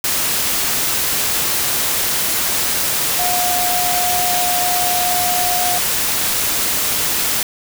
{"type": "tone in noise", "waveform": "sine", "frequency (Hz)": 717, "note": "F5", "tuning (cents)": 45, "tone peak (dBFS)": -19, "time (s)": [3.19, 5.78], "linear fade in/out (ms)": 2, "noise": "white", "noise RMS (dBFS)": -18, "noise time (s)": [0.04, 7.43], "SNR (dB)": -4, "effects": []}